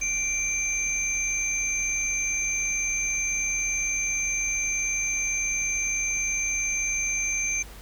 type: tone pair together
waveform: sine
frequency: 2349 / 6271 Hz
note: D7 / G8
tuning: 0 / 0 cents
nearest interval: octave + perfect fourth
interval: 1700 cents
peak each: -27 dBFS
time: 0.01-7.63 s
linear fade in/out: 10 ms
effects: added 50 Hz sine -42 dBFS peak until 7.81 s + pink hiss -47 dBFS RMS until 7.81 s